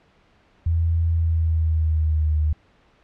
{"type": "tone with pitch glide", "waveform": "sine", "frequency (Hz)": [83, 76.55], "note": ["E2", "D#2"], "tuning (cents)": [12, -28], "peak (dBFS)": -17, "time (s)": [0.66, 2.53], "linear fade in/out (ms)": 5, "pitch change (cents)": -140, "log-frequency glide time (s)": [1.12, 2.38], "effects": ["pink hiss -58 dBFS RMS until 3.03 s", "low-pass 3000 Hz 12 dB/octave"]}